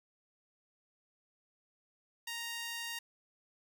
sawtooth tone with high-pass filter, 932.3 Hz, A#5, in tune, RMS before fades -41 dBFS, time 2.27-2.99 s, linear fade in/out 5 ms, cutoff 2100 Hz, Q 1, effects none

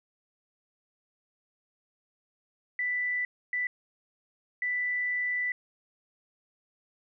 sine tone bursts at uneven times, 1981 Hz, B6, 5 cents sharp, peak -27 dBFS, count 3, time 2.79-3.25 / 3.53-3.67 / 4.62-5.52 s, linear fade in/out 2 ms, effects none

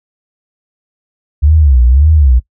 sine tone with vibrato, 69 Hz, C#2, 7 cents flat, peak -4 dBFS, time 1.42-2.4 s, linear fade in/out 20 ms, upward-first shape sine, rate 1.8 Hz, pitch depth 240 cents each way, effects noise-tail reverb RT60 0.1 s tail -20 dB re dry

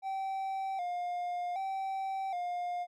triangle tone with vibrato, 740 Hz, F#5, in tune, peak -31 dBFS, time 0.02-2.87 s, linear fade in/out 50 ms, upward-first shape square, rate 0.65 Hz, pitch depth 75 cents each way, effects none

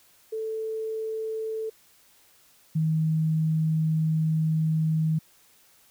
sine tone pair in turn, 440.9 / 158.33 Hz, A4 / D#3, +4 / +31 cents, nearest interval octave + tritone, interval 1773 cents, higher first, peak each -28 / -21 dBFS, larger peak second, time 0.32-1.7 / 2.75-5.19 s, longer second, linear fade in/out 10 ms, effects white hiss -59 dBFS RMS until 5.9 s

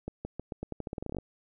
accelerating click train, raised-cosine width 2 ms, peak -22 dBFS, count 17, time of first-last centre 0.08-1.186 s, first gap 170 ms, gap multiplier 0.86, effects none

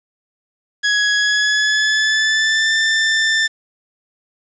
sawtooth tone with pitch glide, 1671 to 1780.6 Hz, G#6 to A6, +10 to +20 cents, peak -10 dBFS, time 0.83-3.48 s, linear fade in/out 20 ms, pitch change +110 cents, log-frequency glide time 1.16-2.73 s, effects resampled to 16000 Hz + 7-bit

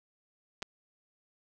clicks, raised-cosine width 0.2 ms, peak -22 / -19 dBFS, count 2, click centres 0.622 / 0.627 s, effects none

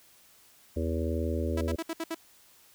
harmonic tone, 81.1 Hz, E2, 28 cents flat, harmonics 1 / 3 / 4 / 5 / 6 / 7, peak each -30 / -35 / -36 / -37 / -38 / -38 dBFS, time 0.76-1.76 s, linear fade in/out 10 ms
sawtooth tone bursts, 327.9 Hz, E4, 9 cents flat, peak -27 dBFS, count 6, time 1.57-2.147 s, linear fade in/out 5 ms, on 42 ms, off 65 ms
effects white hiss -59 dBFS RMS until 2.74 s

